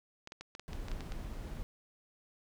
clicks, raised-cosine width 0.2 ms, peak -28 dBFS, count 10, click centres 0.274 / 0.321 / 0.41 / 0.551 / 0.596 / 0.732 / 0.884 / 0.916 / 1.007 / 1.121 s
brown noise, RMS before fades -41 dBFS, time 0.68-1.63 s, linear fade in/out 0 ms
effects none

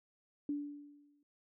sine tone with exponential decay, 290 Hz, D4, 22 cents flat, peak -32 dBFS, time 0.49-1.23 s, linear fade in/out 2 ms, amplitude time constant 160 ms, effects none

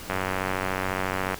click train, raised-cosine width 0.5 ms, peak -11 dBFS, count 118, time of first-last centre 0.1-1.343 s, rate 94.1 Hz, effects pink hiss -40 dBFS RMS until 1.39 s

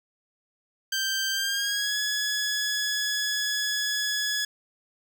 15% pulse tone with pitch glide, 1568 to 1690.3 Hz, G6 to G#6, 0 to +30 cents, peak -19 dBFS, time 0.92-4.45 s, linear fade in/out 5 ms, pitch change +130 cents, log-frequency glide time 1.32-1.98 s, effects none

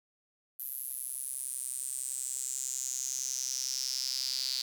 square tone with high-pass filter sweep, 65.41 Hz, C2, in tune, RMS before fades -36 dBFS, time 0.59-4.62 s, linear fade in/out 5 ms, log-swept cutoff 12000 to 4500 Hz, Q 6.9, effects none

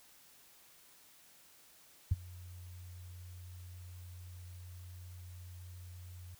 sine tone with ADSR envelope, 90 Hz, F#2, 47 cents flat, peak -23 dBFS, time 2.11-6.35 s, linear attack 8 ms, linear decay 27 ms, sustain -24 dB, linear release 6 ms, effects white hiss -62 dBFS RMS until 6.39 s

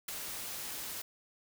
white noise with ADSR envelope, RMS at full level -35 dBFS, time 0.08-1.02 s, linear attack 8 ms, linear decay 4 ms, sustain -6 dB, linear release 7 ms, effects none

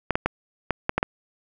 clicks, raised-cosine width 0.5 ms, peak -6 dBFS, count 7, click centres 0.107 / 0.155 / 0.26 / 0.707 / 0.894 / 0.98 / 1.029 s, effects none

